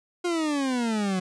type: exponential sweep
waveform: 40% pulse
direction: down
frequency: 358.4 to 181.7 Hz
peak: -23 dBFS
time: 0.24-1.2 s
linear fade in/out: 10 ms
effects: resampled to 22050 Hz